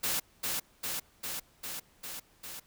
white noise with echo, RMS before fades -31 dBFS, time 0.03-0.2 s, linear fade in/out 10 ms, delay 400 ms, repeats 6, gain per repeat -2 dB, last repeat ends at 2.6 s, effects pink hiss -64 dBFS RMS until 2.66 s

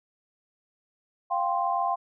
sine chord, F suspended second, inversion none, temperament just, 698.5 / 785.8 / 1047.7 Hz, F5 / G5 / C6, 0 / +4 / +2 cents, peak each -28 dBFS, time 1.3-1.96 s, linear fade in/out 20 ms, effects none

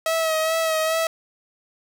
sawtooth tone with vibrato, 642 Hz, E5, 46 cents flat, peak -16 dBFS, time 0.06-1.07 s, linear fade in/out 2 ms, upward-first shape sine, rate 2.4 Hz, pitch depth 30 cents each way, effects none

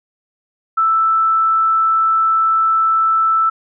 sine tone, 1321 Hz, E6, 3 cents sharp, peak -11 dBFS, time 0.77-3.5 s, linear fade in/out 10 ms, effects none

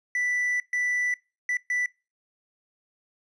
triangle tone bursts at uneven times, 1975.5 Hz, B6, in tune, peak -22 dBFS, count 4, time 0.15-0.6 / 0.73-1.14 / 1.49-1.57 / 1.7-1.86 s, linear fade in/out 2 ms, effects noise-tail reverb RT60 0.3 s tail -24 dB re dry + resampled to 22050 Hz

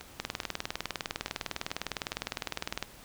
two click trains, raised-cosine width 0.2 ms, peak -24 / -14 dBFS, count 6 / 53, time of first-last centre 0.01-2.129 / 0.2-2.826 s, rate 2.36 / 19.8 Hz, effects pink hiss -52 dBFS RMS until 3.04 s

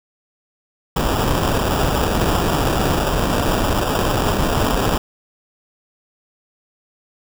pink noise with sample-and-hold, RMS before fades -18 dBFS, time 0.96-4.98 s, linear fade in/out 5 ms, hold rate 2100 Hz, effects none

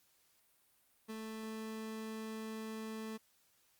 30% pulse tone, 220 Hz, A3, in tune, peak -39 dBFS, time 1.08-3.18 s, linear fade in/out 20 ms, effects white hiss -72 dBFS RMS until 3.79 s + Opus 48 kbps

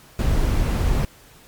brown noise, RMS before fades -19 dBFS, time 0.19-1.05 s, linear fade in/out 2 ms, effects pink hiss -49 dBFS RMS until 1.47 s + MP3 96 kbps

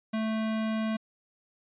square tone, 220 Hz, A3, in tune, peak -28 dBFS, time 0.13-0.97 s, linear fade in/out 10 ms, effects resampled to 8000 Hz

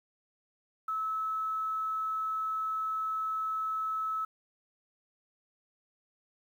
sine tone, 1300 Hz, E6, 24 cents flat, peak -30 dBFS, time 0.88-4.25 s, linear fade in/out 5 ms, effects 10-bit

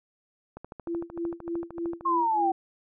click train, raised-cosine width 1 ms, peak -26 dBFS, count 20, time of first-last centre 0.57-2.009 s, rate 13.2 Hz
sine tone with tremolo, 338.6 Hz, E4, 46 cents sharp, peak -27 dBFS, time 0.87-2.52 s, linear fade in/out 2 ms, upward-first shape sine, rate 3.3 Hz, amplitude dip 95%
sine exponential sweep, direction down, 1085 to 754 Hz, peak -22 dBFS, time 2.05-2.52 s, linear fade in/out 10 ms
effects none

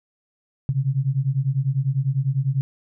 sine beating tone pair, 130 / 140 Hz, C3 / C#3, -11 / +18 cents, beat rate 10 Hz, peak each -22 dBFS, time 0.69-2.61 s, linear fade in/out 0 ms, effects none

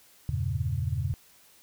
sine chord, E diminished seventh, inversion none, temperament equal, 82.41 / 98 / 116.54 / 138.59 Hz, E2 / G2 / Bb2 / Db3, 0 / 0 / 0 / 0 cents, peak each -32 dBFS, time 0.29-1.14 s, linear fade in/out 0 ms, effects white hiss -58 dBFS RMS until 1.62 s

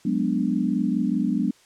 sine chord, G# half-diminished seventh, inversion third, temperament equal with one note detuned, 182.66 / 207.7 / 246.9 / 293.7 Hz, F#3 / G#3 / B3 / D4, -22 / 0 / 0 / 0 cents, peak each -27 / -25 / -25 / -27 dBFS, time 0.05-1.51 s, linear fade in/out 5 ms, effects white hiss -56 dBFS RMS until 1.65 s + low-pass 8000 Hz 12 dB/octave

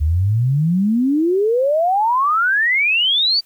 sine exponential sweep, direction up, 72.1 to 4699 Hz, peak -13 dBFS, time 0-3.41 s, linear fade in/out 20 ms, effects white hiss -56 dBFS RMS until 3.45 s

